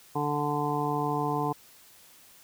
harmonic tone, 146.83 Hz, D3, in tune, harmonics 1 / 2 / 3 / 5 / 6 / 7, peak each -33 / -33 / -33 / -33 / -33 / -33 dBFS, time 0.15-1.53 s, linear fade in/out 10 ms, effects white hiss -55 dBFS RMS until 2.43 s

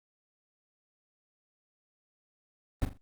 brown noise with echo, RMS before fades -26 dBFS, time 2.82-2.85 s, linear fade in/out 0 ms, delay 41 ms, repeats 3, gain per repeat -10 dB, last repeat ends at 2.973 s, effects Opus 32 kbps

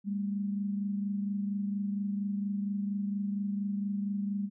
sine tone pair together, 200.1 / 224.4 Hz, G3 / A3, +36 / +34 cents, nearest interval major second, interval 198 cents, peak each -30 / -40 dBFS, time 0.04-4.5 s, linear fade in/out 50 ms, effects none

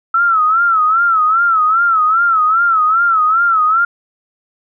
sine tone with vibrato, 1318.5 Hz, E6, in tune, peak -9 dBFS, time 0.14-3.85 s, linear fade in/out 5 ms, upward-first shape sine, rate 2.5 Hz, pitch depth 110 cents each way, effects none

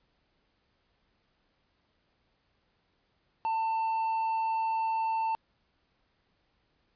sine tone with hard clipping, 894 Hz, A5, 27 cents sharp, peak -28 dBFS, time 3.45-5.35 s, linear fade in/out 0 ms, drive 3 dB, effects pink hiss -73 dBFS RMS until 6.95 s + resampled to 11025 Hz

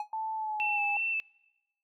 triangle tone with exponential decay, 841 Hz, G#5, 22 cents sharp, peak -26 dBFS, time 0-0.1 s, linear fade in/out 2 ms, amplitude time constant 21 ms
sine tone with pitch glide, 880 to 816.3 Hz, A5 to G#5, 0 to -30 cents, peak -31 dBFS, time 0.13-0.97 s, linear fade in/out 2 ms, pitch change -130 cents, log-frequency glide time 0.35-0.84 s
sine tone with vibrato, 2660 Hz, E7, 15 cents sharp, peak -28 dBFS, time 0.6-1.2 s, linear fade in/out 0 ms, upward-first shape square, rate 2.8 Hz, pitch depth 17 cents each way
effects noise-tail reverb RT60 1.0 s tail -25 dB re dry

